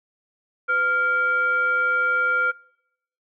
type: tone with frequency modulation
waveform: sine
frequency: 1396.9 Hz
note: F6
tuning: in tune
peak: -18 dBFS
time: 0.68-2.52 s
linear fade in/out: 20 ms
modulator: 892 Hz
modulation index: 0.45
effects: noise-tail reverb RT60 0.8 s tail -24 dB re dry